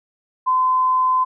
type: tone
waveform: sine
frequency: 1025 Hz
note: C6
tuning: 36 cents flat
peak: -14 dBFS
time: 0.46-1.25 s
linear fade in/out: 20 ms
effects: none